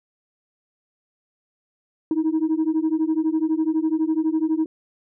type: beating tone pair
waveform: sine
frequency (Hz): 311.1 / 323.1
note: D#4 / E4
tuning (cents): 0 / -35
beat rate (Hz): 12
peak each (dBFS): -20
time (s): 2.11-4.66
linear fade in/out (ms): 2
effects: tanh soft clip ceiling -15 dBFS